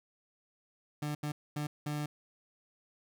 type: tone bursts at uneven times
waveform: 30% pulse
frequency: 148.6 Hz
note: D3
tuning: 21 cents sharp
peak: -31 dBFS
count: 4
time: 1.02-1.15 / 1.23-1.32 / 1.56-1.67 / 1.86-2.06 s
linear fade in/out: 5 ms
effects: none